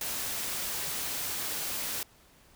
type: noise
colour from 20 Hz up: white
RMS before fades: -34 dBFS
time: 0.01-2.03 s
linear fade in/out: 2 ms
effects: pink hiss -60 dBFS RMS until 2.55 s